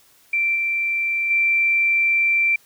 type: tone with level steps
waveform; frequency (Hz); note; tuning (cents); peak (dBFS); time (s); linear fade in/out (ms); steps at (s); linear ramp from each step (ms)
sine; 2349; D7; 0; -17 / -19 / -15; 0.33-2.56; 5; 0.55 / 1.3; 10
effects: white hiss -55 dBFS RMS until 2.65 s